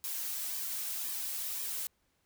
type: noise with flanger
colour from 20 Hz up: blue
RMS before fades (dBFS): -37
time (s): 0.04-1.87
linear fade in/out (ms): 0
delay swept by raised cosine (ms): 1.4 to 3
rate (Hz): 1.9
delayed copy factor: -0.5
effects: pink hiss -75 dBFS RMS until 2.25 s